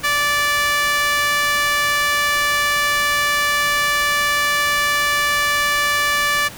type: tone with high-pass filter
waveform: sawtooth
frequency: 583 Hz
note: D5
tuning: 13 cents flat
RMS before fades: -18 dBFS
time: 0.03-6.49 s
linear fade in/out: 20 ms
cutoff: 1500 Hz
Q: 2
effects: pink hiss -36 dBFS RMS until 6.57 s